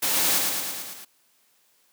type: noise with echo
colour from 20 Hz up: white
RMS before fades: -24 dBFS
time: 0.02-0.39 s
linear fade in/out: 10 ms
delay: 110 ms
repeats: 6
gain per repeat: -3 dB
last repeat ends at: 1.05 s
effects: white hiss -64 dBFS RMS until 1.92 s + high-pass 150 Hz 12 dB/octave